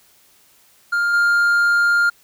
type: tone with level steps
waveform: triangle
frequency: 1404 Hz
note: F6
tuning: 9 cents sharp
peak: -14 / -11 dBFS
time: 0.92-2.1 s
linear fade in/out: 10 ms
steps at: 1.13 s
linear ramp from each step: 10 ms
effects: white hiss -54 dBFS RMS until 2.23 s